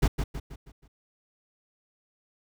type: noise with echo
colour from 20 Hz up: brown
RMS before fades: -20 dBFS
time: 0.02-0.08 s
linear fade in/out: 10 ms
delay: 160 ms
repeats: 5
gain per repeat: -7 dB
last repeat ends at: 0.88 s
effects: none